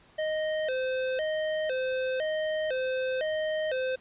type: tone with vibrato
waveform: square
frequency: 567 Hz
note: C#5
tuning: 39 cents sharp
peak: -28 dBFS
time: 0.18-3.96 s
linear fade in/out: 10 ms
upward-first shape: square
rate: 0.99 Hz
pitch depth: 160 cents each way
effects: pink hiss -58 dBFS RMS until 4 s + resampled to 8000 Hz